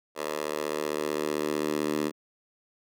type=tone with high-pass filter sweep; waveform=10% pulse; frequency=75.6 Hz; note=D#2; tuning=49 cents flat; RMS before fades=-30 dBFS; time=0.15-2.12 s; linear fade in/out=50 ms; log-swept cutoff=570 to 280 Hz; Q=1.7; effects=none